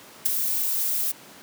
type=noise with ADSR envelope; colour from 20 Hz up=violet; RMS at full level=-18 dBFS; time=0.25-1.12 s; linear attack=11 ms; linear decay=11 ms; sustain=-7 dB; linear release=10 ms; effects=pink hiss -46 dBFS RMS until 1.42 s + high-pass 200 Hz 12 dB/octave